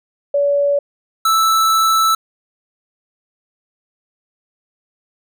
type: tone pair in turn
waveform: sine / square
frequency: 570 / 1317.1 Hz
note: C#5 / E6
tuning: +48 / -2 cents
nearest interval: octave + major second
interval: 1450 cents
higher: second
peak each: -12 dBFS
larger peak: neither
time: 0.34-0.79 / 1.25-2.15 s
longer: second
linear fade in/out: 5 ms
effects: none